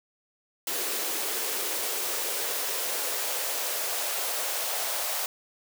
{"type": "noise with high-pass filter sweep", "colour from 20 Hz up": "white", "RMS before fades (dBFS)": -30, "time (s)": [0.67, 5.26], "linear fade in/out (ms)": 2, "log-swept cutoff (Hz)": [370, 640], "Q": 2.5, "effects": []}